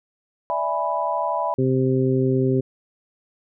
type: chord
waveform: sine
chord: E dominant seventh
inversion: third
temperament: equal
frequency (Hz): 587.3 / 659.3 / 830.6 / 987.8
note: D5 / E5 / G#5 / B5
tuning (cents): 0 / 0 / 0 / 0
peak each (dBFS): -28 / -26 / -28 / -24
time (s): 0.5-1.54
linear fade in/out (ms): 0
type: harmonic tone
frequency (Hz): 130.6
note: C3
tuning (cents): -3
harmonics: 1 / 2 / 3 / 4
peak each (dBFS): -21 / -22 / -21 / -31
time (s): 1.58-2.61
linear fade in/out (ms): 10
effects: none